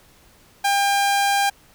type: tone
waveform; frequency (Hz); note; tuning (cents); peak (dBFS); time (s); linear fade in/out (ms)
sawtooth; 800; G5; +35; -13; 0.64-1.5; 10
effects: pink hiss -53 dBFS RMS until 1.74 s